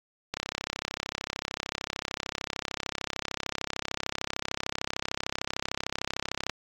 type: click train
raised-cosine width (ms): 0.2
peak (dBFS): -12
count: 206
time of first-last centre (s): 0.34-6.496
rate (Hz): 33.3
effects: AAC 64 kbps